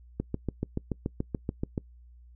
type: click train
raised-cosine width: 3 ms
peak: -16 dBFS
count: 12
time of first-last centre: 0.2-1.778 s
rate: 6.97 Hz
effects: noise-tail reverb RT60 0.1 s tail -24 dB re dry + added 60 Hz sine -50 dBFS peak until 2.35 s